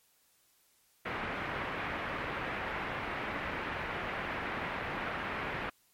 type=low-pass noise; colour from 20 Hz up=white; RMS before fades=-37 dBFS; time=1.05-5.7 s; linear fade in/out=10 ms; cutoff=2200 Hz; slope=24 dB/octave; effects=white hiss -69 dBFS RMS until 5.93 s + MP3 64 kbps